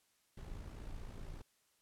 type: noise with amplitude modulation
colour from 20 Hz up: brown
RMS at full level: -45 dBFS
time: 0.37-1.42 s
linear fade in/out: 5 ms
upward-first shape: sine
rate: 56 Hz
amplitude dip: 50%
effects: white hiss -75 dBFS RMS until 1.81 s + low-pass 12000 Hz 12 dB/octave